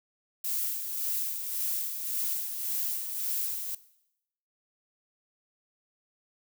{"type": "noise with tremolo", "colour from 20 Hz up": "violet", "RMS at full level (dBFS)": -30, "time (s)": [0.44, 3.75], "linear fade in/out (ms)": 5, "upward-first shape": "sine", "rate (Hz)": 1.8, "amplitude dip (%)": 50, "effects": ["noise-tail reverb RT60 0.8 s tail -17 dB re dry"]}